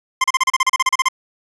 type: tone bursts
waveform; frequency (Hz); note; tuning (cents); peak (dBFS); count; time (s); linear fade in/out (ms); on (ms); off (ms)
25% pulse; 1046.5; C6; 0; -8; 14; 0.21-1.086; 5; 31; 34
effects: resampled to 22050 Hz + 7-bit